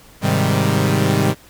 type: chord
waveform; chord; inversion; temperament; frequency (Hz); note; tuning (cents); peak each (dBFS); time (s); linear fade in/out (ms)
sawtooth; Ab major seventh; none; equal; 103.83 / 130.81 / 155.56 / 196; Ab2 / C3 / Eb3 / G3; 0 / 0 / 0 / 0; -16; 0.21-1.35; 50
effects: pink hiss -46 dBFS RMS until 1.49 s